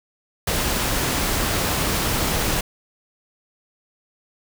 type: noise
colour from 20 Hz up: pink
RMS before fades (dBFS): -22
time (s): 0.47-2.61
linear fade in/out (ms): 5
effects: none